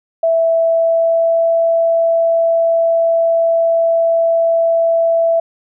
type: tone with pitch glide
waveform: sine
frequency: 659.3 to 664.3 Hz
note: E5 to E5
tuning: 0 to +13 cents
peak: -10 dBFS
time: 0.23-5.4 s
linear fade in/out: 5 ms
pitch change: +13 cents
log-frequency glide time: 0.49-1.5 s
effects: none